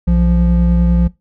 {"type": "tone pair together", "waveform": "triangle", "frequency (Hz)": [61.13, 173.4], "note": ["B1", "F3"], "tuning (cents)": [-17, -12], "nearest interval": "octave + tritone", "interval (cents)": 1805, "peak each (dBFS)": -10, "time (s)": [0.07, 1.08], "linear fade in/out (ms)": 10, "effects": ["noise-tail reverb RT60 0.2 s tail -19 dB re dry"]}